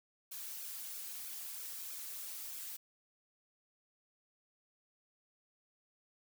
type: noise with flanger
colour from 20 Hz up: blue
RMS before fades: -45 dBFS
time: 0.31-2.77 s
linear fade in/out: 10 ms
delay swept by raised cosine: 1 to 5.1 ms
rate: 3.1 Hz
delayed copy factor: -1
effects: none